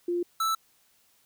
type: tone pair in turn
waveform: sine / square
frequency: 349.2 / 1318.4 Hz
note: F4 / E6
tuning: 0 / 0 cents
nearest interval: octave + major seventh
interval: 2300 cents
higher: second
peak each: -25 dBFS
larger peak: neither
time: 0.08-0.23 / 0.4-0.55 s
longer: neither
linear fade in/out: 5 ms
effects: white hiss -65 dBFS RMS until 1.25 s